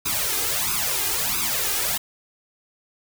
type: noise with flanger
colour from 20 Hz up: white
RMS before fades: -24 dBFS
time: 0.05-1.98 s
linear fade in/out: 10 ms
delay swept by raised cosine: 0.79 to 2.49 ms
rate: 1.5 Hz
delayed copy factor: +0.9
effects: none